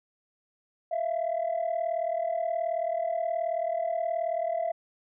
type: tone pair together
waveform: sine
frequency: 650 / 688.7 Hz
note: E5 / F5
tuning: -24 / -24 cents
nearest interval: minor second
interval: 100 cents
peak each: -28 dBFS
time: 0.91-4.72 s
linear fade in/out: 10 ms
effects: tanh soft clip ceiling -22 dBFS